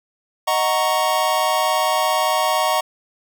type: chord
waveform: square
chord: D# minor seventh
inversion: none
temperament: equal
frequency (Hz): 622.3 / 740 / 932.3 / 1108.7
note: D#5 / F#5 / A#5 / C#6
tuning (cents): 0 / 0 / 0 / 0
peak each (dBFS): -23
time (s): 0.47-2.81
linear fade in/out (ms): 10
effects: none